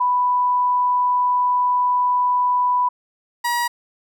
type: tone pair in turn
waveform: sine / 30% pulse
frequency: 990 / 957.9 Hz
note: B5 / A#5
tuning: +4 / +47 cents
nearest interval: minor second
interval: 57 cents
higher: first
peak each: -15 / -16 dBFS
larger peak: first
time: 0-2.89 / 3.44-3.68 s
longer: first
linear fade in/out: 10 ms
effects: none